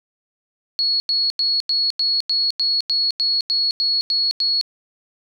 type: tone bursts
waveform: sine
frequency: 4352 Hz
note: C#8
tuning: 33 cents flat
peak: -16 dBFS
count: 13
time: 0.79-4.612 s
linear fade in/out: 0 ms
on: 210 ms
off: 91 ms
effects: none